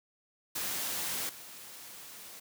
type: noise with level steps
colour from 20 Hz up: white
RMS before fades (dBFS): -35 / -48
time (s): 0.55-2.4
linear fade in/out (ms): 10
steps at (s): 1.29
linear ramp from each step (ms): 2
effects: high-pass 100 Hz 12 dB/octave